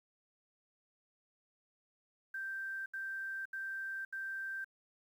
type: tone bursts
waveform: sine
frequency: 1568 Hz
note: G6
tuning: in tune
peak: -38 dBFS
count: 4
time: 2.34-4.645 s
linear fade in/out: 5 ms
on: 520 ms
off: 75 ms
effects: 11-bit